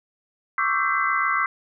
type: tone cluster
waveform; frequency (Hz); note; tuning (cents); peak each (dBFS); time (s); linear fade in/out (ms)
sine; 1102 / 1169 / 1327 / 1565 / 2032; C#6 / D6 / E6 / G6 / B6; -11 / -8 / +11 / -3 / +49; -26; 0.58-1.46; 2
effects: none